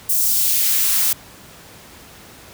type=noise with high-pass filter sweep; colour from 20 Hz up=blue; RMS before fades=-17 dBFS; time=0.09-1.13 s; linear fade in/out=5 ms; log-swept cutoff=8300 to 560 Hz; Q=0.88; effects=pink hiss -42 dBFS RMS until 2.53 s + high-pass 60 Hz 12 dB/octave